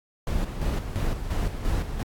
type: noise with tremolo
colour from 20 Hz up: brown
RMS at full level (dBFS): -25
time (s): 0.27-2.03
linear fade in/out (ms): 2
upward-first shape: square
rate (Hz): 2.9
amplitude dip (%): 55
effects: AAC 64 kbps